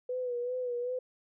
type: tone with vibrato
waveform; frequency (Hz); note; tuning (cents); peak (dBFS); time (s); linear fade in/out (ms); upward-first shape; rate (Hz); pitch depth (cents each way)
sine; 493.9; B4; 0; -31; 0.09-0.99; 5; sine; 2.6; 48
effects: none